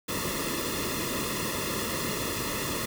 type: noise with comb filter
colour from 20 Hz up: pink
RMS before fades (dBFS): -31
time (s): 0.08-2.86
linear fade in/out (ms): 10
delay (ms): 1.3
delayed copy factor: -0.9
effects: none